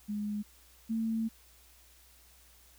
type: tone pair in turn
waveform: sine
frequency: 208.1 / 224.2 Hz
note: G#3 / A3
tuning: +4 / +33 cents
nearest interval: minor second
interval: 129 cents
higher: second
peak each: -32 / -29 dBFS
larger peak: second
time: 0.08-0.43 / 0.89-1.29 s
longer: second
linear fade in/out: 20 ms
effects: added 60 Hz sine -62 dBFS peak until 2.78 s + white hiss -61 dBFS RMS until 2.78 s